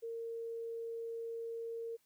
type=tone; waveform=sine; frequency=459.6 Hz; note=A#4; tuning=25 cents flat; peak=-39 dBFS; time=0.02-1.97 s; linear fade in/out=20 ms; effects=white hiss -75 dBFS RMS until 2.05 s